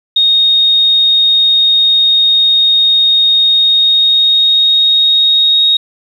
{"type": "tone with pitch glide", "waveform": "sine", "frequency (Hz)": [3718, 3750], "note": ["A#7", "A#7"], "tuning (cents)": [-5, 10], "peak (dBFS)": -6, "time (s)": [0.16, 5.77], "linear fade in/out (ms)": 5, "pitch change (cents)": 15, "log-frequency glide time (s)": [3.4, 5.6], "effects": ["7-bit"]}